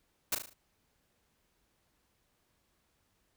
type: noise with echo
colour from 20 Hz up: white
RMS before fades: -30 dBFS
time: 0.32-0.35 s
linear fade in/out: 5 ms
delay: 37 ms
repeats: 5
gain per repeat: -6 dB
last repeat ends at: 0.535 s
effects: pink hiss -75 dBFS RMS until 3.36 s